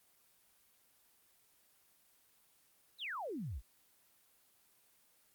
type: exponential sweep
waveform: sine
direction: down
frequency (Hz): 4234 to 46.85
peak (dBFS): -39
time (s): 2.98-3.62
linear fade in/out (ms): 50
effects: white hiss -70 dBFS RMS until 5.34 s + Opus 24 kbps